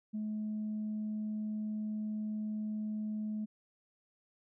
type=tone; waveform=sine; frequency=213.8 Hz; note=A3; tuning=49 cents flat; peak=-33 dBFS; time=0.13-3.46 s; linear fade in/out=20 ms; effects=tanh soft clip ceiling -31 dBFS